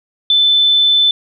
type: tone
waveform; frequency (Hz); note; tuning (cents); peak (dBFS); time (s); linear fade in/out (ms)
sine; 3520; A7; 0; -8; 0.3-1.11; 2
effects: none